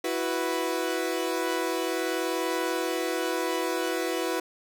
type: chord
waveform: sawtooth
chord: E suspended second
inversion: none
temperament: equal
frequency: 329.6 / 370 / 493.9 Hz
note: E4 / F#4 / B4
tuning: 0 / 0 / 0 cents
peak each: -27 dBFS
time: 0.04-4.4 s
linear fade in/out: 5 ms
effects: none